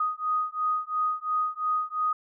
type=beating tone pair; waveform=sine; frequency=1244.5 / 1247.4 Hz; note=D#6 / D#6; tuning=0 / +4 cents; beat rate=2.9 Hz; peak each=-28 dBFS; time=0-2.13 s; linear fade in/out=5 ms; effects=none